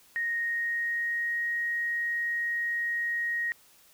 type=tone with pitch glide; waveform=sine; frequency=1864.7 to 1879.8 Hz; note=A#6 to A#6; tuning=0 to +14 cents; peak=-27 dBFS; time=0.16-3.52 s; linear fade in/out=0 ms; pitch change=+14 cents; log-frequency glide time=0.39-1.46 s; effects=white hiss -59 dBFS RMS until 3.93 s